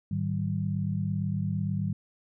sine tone cluster, 105.2 / 153.8 / 191.7 Hz, G#2 / D#3 / G3, +23 / -20 / -38 cents, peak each -31 dBFS, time 0.11-1.93 s, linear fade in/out 5 ms, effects none

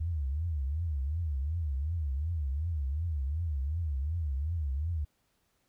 sine tone with vibrato, 75.5 Hz, D2, 48 cents sharp, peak -29 dBFS, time 0-5.05 s, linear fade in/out 10 ms, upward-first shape triangle, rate 2.7 Hz, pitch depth 270 cents each way, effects pink hiss -74 dBFS RMS until 5.68 s

